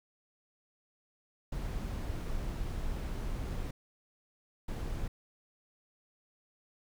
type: noise bursts at uneven times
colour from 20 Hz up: brown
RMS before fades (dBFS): -36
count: 2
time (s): 1.52-3.71 / 4.68-5.08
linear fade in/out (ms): 5
effects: none